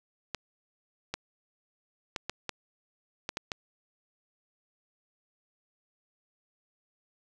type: clicks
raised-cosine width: 0.2 ms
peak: -15 dBFS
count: 8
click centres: 0.347 / 1.14 / 2.162 / 2.296 / 2.493 / 3.291 / 3.371 / 3.518 s
effects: none